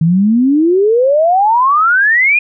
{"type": "exponential sweep", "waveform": "sine", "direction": "up", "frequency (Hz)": [156.6, 2489], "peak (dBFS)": -7, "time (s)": [0.01, 2.39], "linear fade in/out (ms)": 5, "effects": []}